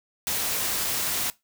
white noise, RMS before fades -27 dBFS, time 0.27-1.3 s, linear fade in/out 0 ms, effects noise-tail reverb RT60 0.2 s tail -20 dB re dry

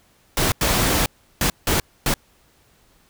pink noise bursts at uneven times, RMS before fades -19 dBFS, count 5, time 0.37-0.52 / 0.61-1.06 / 1.41-1.5 / 1.67-1.8 / 2.06-2.14 s, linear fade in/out 2 ms, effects pink hiss -58 dBFS RMS until 3.09 s

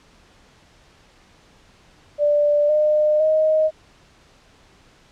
sine tone with pitch steps, 588 / 606.3 / 625.1 Hz, D5 / D#5 / D#5, +2 / -45 / +8 cents, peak -14 dBFS, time 2.18-3.71 s, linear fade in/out 50 ms, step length 510 ms, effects pink hiss -53 dBFS RMS until 5.11 s + low-pass 6000 Hz 12 dB/octave

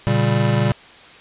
square chord, G diminished, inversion first, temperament just, 117.6 / 141.12 / 196 Hz, Bb2 / Db3 / G3, +16 / +31 / 0 cents, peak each -19 / -21 / -22 dBFS, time 0.07-0.72 s, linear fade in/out 0 ms, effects white hiss -43 dBFS RMS until 1.2 s + resampled to 8000 Hz

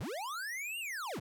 square linear two-way sweep, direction up then down, 58.27 to 2873 to 58.27 Hz, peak -38 dBFS, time 0-1.2 s, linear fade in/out 10 ms, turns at 0.79 s, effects none

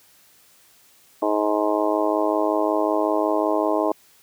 harmonic tone, 105.4 Hz, G#2, 26 cents sharp, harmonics 3 / 4 / 5 / 6 / 7 / 8 / 9 / 10, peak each -24 / -26 / -29 / -23 / -35 / -28 / -31 / -29 dBFS, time 1.22-3.92 s, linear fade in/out 5 ms, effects white hiss -55 dBFS RMS until 4.22 s + high-pass 60 Hz 12 dB/octave

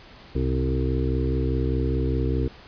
harmonic tone with a mistuned harmonic, 64.9 Hz, C2, 13 cents flat, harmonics 1 / 2 / 4 / 5 / 6 / 7, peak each -24 / -27 / -30 / -31 / -32 / -32 dBFS, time 0.35-2.48 s, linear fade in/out 5 ms, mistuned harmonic 1, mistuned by +40 cents, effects pink hiss -47 dBFS RMS until 2.67 s + resampled to 11025 Hz

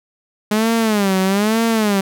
sawtooth tone with vibrato, 207.7 Hz, G#3, in tune, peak -10 dBFS, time 0.51-2.01 s, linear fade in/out 5 ms, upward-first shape sine, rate 1.1 Hz, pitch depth 170 cents each way, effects none

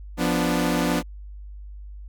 sawtooth chord, B diminished, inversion second, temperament equal, 174.61 / 246.9 / 293.7 Hz, F3 / B3 / D4, 0 / 0 / 0 cents, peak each -21 dBFS, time 0.17-1.03 s, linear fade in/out 50 ms, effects added 50 Hz sine -36 dBFS peak until 2.08 s

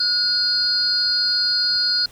sine tone cluster, 1454 / 4264 / 4829 Hz, F#6 / C8 / D8, -31 / +32 / +47 cents, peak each -27 / -19 / -21 dBFS, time 0-2.06 s, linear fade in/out 5 ms, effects pink hiss -48 dBFS RMS until 2.11 s

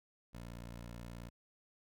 15% pulse tone, 58.6 Hz, A#1, 10 cents sharp, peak -40 dBFS, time 0.33-1.3 s, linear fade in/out 20 ms, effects none

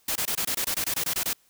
white noise bursts, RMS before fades -27 dBFS, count 13, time 0.08-1.332 s, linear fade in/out 5 ms, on 76 ms, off 22 ms, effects white hiss -63 dBFS RMS until 1.49 s

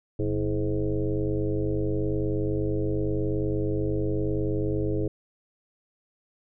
sine tone with frequency modulation, 222.4 Hz, A3, 19 cents sharp, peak -23 dBFS, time 0.19-5.08 s, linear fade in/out 5 ms, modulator 99.1 Hz, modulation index 2.6, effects none

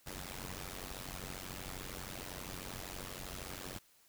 pink noise with amplitude modulation, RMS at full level -41 dBFS, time 0.06-3.79 s, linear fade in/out 10 ms, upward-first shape sine, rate 92.7 Hz, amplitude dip 95%, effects white hiss -67 dBFS RMS until 4.08 s

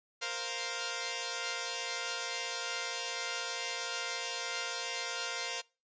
5% pulse chord, Bb suspended second, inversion none, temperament equal, 466.2 / 523.3 / 698.5 Hz, Bb4 / C5 / F5, 0 / 0 / 0 cents, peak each -28 dBFS, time 0.21-5.62 s, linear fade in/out 20 ms, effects noise-tail reverb RT60 0.3 s tail -23 dB re dry + resampled to 16000 Hz

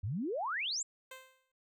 sine exponential sweep, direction up, 86.3 to 7902 Hz, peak -33 dBFS, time 0.03-0.83 s, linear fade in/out 10 ms
10% pulse tone with exponential decay, 521 Hz, C5, 7 cents flat, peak -36 dBFS, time 1.11-1.52 s, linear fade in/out 5 ms, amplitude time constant 88 ms
effects none

